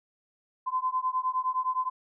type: beating tone pair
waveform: sine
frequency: 1020 / 1029.7 Hz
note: C6 / C6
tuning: -44 / -28 cents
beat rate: 9.7 Hz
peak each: -29 dBFS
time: 0.66-1.9 s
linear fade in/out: 20 ms
effects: none